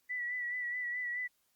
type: tone with vibrato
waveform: sine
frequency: 1961 Hz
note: B6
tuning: 13 cents flat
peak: -34 dBFS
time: 0.09-1.28 s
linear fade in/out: 20 ms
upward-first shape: sine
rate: 4.7 Hz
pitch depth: 36 cents each way
effects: white hiss -75 dBFS RMS until 1.55 s + Opus 48 kbps